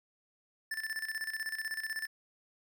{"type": "tone with tremolo", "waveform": "square", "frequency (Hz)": 1762, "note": "A6", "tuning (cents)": 2, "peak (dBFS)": -34, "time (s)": [0.71, 2.07], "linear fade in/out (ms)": 5, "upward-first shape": "square", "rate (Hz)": 16, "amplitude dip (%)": 70, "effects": []}